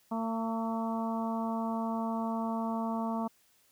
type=harmonic tone with a mistuned harmonic; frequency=226 Hz; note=A3; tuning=47 cents sharp; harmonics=1 / 2 / 3 / 4 / 5 / 6; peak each=-32 / -44 / -38 / -38 / -41 / -52 dBFS; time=0.11-3.28 s; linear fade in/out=10 ms; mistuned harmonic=6; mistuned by=-48 cents; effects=white hiss -67 dBFS RMS until 3.71 s